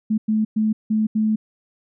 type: tone bursts at uneven times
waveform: sine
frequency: 216.6 Hz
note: A3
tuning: 27 cents flat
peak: -16 dBFS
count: 5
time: 0.1-0.18 / 0.28-0.45 / 0.56-0.73 / 0.9-1.07 / 1.15-1.36 s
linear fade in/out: 10 ms
effects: none